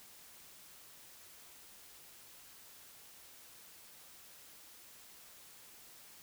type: silence
effects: white hiss -57 dBFS RMS until 6.22 s